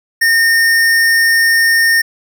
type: tone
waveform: square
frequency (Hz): 1828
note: A#6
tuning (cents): -34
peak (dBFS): -9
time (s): 0.21-2.02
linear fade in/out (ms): 10
effects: none